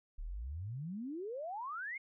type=exponential sweep; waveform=sine; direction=up; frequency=33.42 to 2217 Hz; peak=-39 dBFS; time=0.18-1.98 s; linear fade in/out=10 ms; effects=none